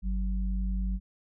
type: tone pair together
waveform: sine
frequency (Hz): 49.77 / 187.9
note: G1 / F#3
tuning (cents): +27 / +27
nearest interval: octave + major seventh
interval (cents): 2300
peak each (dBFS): -27 / -35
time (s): 0.02-1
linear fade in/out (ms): 50
effects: none